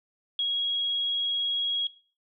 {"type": "tone", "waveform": "sine", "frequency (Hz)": 3306, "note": "G#7", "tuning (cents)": -9, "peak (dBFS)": -24, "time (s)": [0.39, 1.87], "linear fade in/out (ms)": 2, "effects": ["noise-tail reverb RT60 0.4 s tail -19 dB re dry"]}